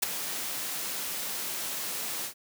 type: noise with ADSR envelope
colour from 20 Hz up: white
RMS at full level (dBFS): -22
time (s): 0.02-2.34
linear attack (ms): 13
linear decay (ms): 7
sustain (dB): -12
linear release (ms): 94
effects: high-pass 150 Hz 12 dB/octave